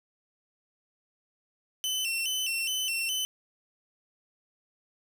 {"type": "tone with vibrato", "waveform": "sawtooth", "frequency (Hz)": 2866, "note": "F7", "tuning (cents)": 44, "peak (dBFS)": -25, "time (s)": [1.84, 3.25], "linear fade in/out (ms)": 0, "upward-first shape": "square", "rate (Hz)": 2.4, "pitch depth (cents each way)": 98, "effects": ["9-bit"]}